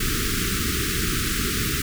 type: band-stop noise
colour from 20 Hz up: pink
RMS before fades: -24 dBFS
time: 0-1.82 s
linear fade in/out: 5 ms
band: 440 to 1200 Hz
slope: 96 dB/octave
effects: none